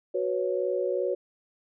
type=chord; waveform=sine; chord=F# suspended fourth; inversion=none; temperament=equal with one note detuned; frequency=370 / 491.9 / 554.4 Hz; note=F#4 / B4 / C#5; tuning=0 / -7 / 0 cents; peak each=-29 / -30 / -29 dBFS; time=0.14-1.15 s; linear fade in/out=10 ms; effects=none